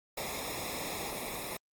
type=noise with comb filter; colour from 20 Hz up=pink; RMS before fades=-38 dBFS; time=0.17-1.57 s; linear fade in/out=5 ms; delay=0.66 ms; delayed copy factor=-0.8; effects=Opus 48 kbps